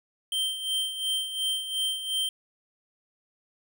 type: tone with tremolo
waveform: square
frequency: 3136 Hz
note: G7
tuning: in tune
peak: -25 dBFS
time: 0.32-2.29 s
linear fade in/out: 2 ms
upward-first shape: sine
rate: 2.8 Hz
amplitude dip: 65%
effects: none